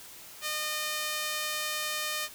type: tone with high-pass filter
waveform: sawtooth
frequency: 610 Hz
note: D#5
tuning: 34 cents flat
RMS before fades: -33 dBFS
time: 0.41-2.29 s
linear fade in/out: 50 ms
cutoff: 1700 Hz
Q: 0.59
effects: white hiss -48 dBFS RMS until 2.34 s